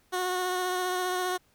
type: tone with vibrato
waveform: 15% pulse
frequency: 365 Hz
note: F#4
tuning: 24 cents flat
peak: -21 dBFS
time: 0.12-1.38 s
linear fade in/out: 20 ms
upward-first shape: sine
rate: 15 Hz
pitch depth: 18 cents each way
effects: pink hiss -66 dBFS RMS until 1.54 s